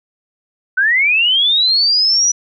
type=linear sweep; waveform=sine; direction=up; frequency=1480 to 5920 Hz; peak=-10 dBFS; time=0.77-2.32 s; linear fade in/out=10 ms; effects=none